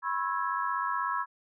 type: chord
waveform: sine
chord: C# minor seventh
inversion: third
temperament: equal with one note detuned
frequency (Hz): 987.8 / 1084 / 1318.5 / 1661.2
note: B5 / C#6 / E6 / G#6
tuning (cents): 0 / -39 / 0 / 0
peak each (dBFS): -33 / -32 / -34 / -36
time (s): 0.02-1.26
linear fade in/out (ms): 50
effects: none